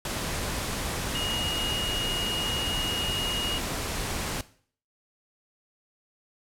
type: tone in noise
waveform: sine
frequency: 2871 Hz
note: F7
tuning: 47 cents sharp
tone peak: -29 dBFS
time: 1.15-3.58 s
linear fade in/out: 2 ms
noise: pink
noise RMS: -31 dBFS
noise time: 0.05-4.41 s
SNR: -1 dB
effects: noise-tail reverb RT60 0.5 s tail -17 dB re dry + low-pass 12000 Hz 12 dB/octave